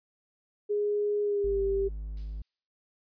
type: tone with pitch glide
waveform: sine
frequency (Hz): 414 to 392.8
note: G#4 to G4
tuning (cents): -5 to +4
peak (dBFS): -25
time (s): 0.69-1.89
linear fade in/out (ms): 20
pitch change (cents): -91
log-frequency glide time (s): 1.23-1.61
type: tone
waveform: triangle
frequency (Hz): 52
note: G#1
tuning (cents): +3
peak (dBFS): -32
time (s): 1.44-2.42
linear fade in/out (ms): 5
type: noise with exponential decay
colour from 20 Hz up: violet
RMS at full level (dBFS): -44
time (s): 2.17-2.68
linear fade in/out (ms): 0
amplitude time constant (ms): 110
effects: resampled to 11025 Hz